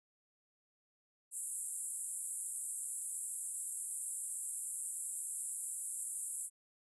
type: band-pass noise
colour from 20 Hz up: pink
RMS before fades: -42 dBFS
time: 1.31-6.5 s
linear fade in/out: 50 ms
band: 7700 to 11000 Hz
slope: 96 dB/octave
effects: none